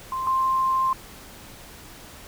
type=tone pair in turn; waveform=sine; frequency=1046.5 / 1051.1 Hz; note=C6 / C6; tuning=0 / +8 cents; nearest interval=unison; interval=8 cents; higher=second; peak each=-25 / -19 dBFS; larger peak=second; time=0.12-0.27 / 0.27-0.93 s; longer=second; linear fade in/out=2 ms; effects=pink hiss -44 dBFS RMS until 2.27 s